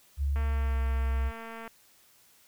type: tone with pitch glide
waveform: sine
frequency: 70.2 to 65.88 Hz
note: C#2 to C2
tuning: +22 to +12 cents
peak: -25 dBFS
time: 0.17-1.32 s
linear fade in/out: 50 ms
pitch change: -110 cents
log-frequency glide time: 0.48-0.81 s
type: click train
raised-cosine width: 0.5 ms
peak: -28 dBFS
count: 300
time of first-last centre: 0.36-1.677 s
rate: 227 Hz
effects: white hiss -61 dBFS RMS until 2.47 s